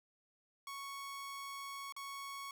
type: tone with dropouts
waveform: sawtooth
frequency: 1108.7 Hz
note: C#6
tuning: in tune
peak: -40 dBFS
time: 0.67-2.51 s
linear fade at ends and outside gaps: 2 ms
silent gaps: 1.924-1.964 s
effects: none